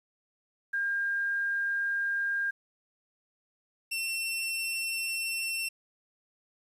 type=tone pair in turn; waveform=sine / sawtooth; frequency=1607 / 2703 Hz; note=G6 / E7; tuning=+43 / +43 cents; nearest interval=major sixth; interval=900 cents; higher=second; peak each=-27 dBFS; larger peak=neither; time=0.73-2.51 / 3.91-5.69 s; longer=neither; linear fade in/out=10 ms; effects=resampled to 32000 Hz + 10-bit